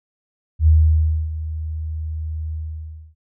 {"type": "tone with ADSR envelope", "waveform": "sine", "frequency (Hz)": 78.6, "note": "D#2", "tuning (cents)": 18, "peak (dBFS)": -8, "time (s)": [0.59, 3.15], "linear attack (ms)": 81, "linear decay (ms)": 620, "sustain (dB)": -15, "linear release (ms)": 620, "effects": []}